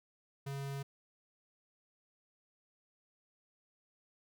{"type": "tone", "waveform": "square", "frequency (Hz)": 138.59, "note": "C#3", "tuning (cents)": 0, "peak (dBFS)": -39, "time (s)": [0.46, 0.83], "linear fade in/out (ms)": 10, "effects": []}